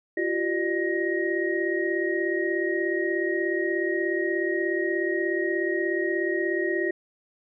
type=tone cluster; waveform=sine; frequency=343.5 / 380.2 / 602 / 1880 Hz; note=F4 / F#4 / D5 / A#6; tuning=-29 / +47 / +43 / +14 cents; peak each=-27 / -28 / -33 / -29 dBFS; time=0.17-6.91 s; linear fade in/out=5 ms; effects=none